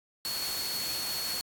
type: tone in noise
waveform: sine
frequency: 4371 Hz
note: C#8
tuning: 25 cents flat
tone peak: -33 dBFS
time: 0.25-1.41 s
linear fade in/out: 0 ms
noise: white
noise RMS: -36 dBFS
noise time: 0.25-1.41 s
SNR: 0 dB
effects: AAC 64 kbps